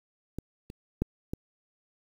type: clicks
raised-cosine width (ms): 3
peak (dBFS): -21 / -29 / -13 / -19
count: 4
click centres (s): 0.386 / 0.701 / 1.02 / 1.335
effects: 8-bit